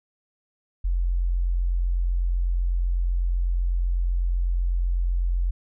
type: tone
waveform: sine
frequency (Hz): 44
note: F1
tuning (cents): +14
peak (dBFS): -20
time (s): 0.84-5.51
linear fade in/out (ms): 10
effects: none